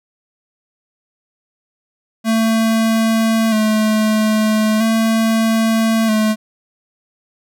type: tone with vibrato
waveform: square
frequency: 220 Hz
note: A3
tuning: in tune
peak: -13 dBFS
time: 2.24-6.36 s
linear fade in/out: 50 ms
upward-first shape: square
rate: 0.39 Hz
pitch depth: 31 cents each way
effects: none